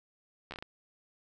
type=slowing click train; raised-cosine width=0.3 ms; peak=-25 dBFS; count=6; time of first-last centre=0.51-0.625 s; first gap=12 ms; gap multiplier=1.33; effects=none